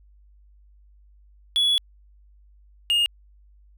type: tone pair in turn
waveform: triangle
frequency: 3387 / 2841 Hz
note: G#7 / F7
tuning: +33 / +29 cents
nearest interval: minor third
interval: 304 cents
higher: first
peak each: -16 dBFS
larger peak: neither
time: 1.56-1.78 / 2.9-3.06 s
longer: first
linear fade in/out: 0 ms
effects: added 50 Hz sine -51 dBFS peak until 3.77 s